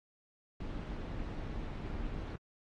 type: noise with amplitude modulation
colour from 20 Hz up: brown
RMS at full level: -37 dBFS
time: 0.6-2.36 s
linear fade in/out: 5 ms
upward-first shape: sine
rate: 269 Hz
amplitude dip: 60%
effects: low-pass 4000 Hz 12 dB/octave + AAC 32 kbps